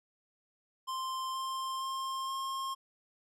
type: tone with pitch steps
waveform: square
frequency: 1046.5 / 1054.4 / 1062.3 / 1070.3 Hz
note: C6 / C6 / C6 / C6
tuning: 0 / +13 / +26 / +39 cents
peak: -35 dBFS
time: 0.87-2.75 s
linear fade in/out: 20 ms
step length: 470 ms
effects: low-pass 11000 Hz 12 dB/octave